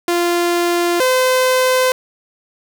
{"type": "tone pair in turn", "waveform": "sawtooth", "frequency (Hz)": [346.9, 512.5], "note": ["F4", "C5"], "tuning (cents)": [-12, -36], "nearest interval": "perfect fifth", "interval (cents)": 676, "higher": "second", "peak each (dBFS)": [-10, -8], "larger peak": "second", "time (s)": [[0.08, 1], [1, 1.92]], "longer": "neither", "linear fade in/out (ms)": 2, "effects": []}